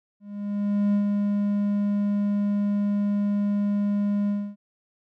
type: tone with ADSR envelope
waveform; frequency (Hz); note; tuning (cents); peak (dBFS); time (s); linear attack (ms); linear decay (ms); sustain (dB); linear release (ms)
triangle; 204; G#3; -31; -16; 0.2-4.56; 740; 91; -3; 270
effects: none